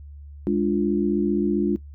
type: chord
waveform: sine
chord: D diminished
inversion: second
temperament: equal with one note detuned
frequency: 206.3 / 293.7 / 349.2 Hz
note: Ab3 / D4 / F4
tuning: -11 / 0 / 0 cents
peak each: -23 dBFS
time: 0.47-1.76 s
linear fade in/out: 0 ms
effects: noise-tail reverb RT60 0.1 s tail -17 dB re dry + added 72 Hz sine -38 dBFS peak until 1.94 s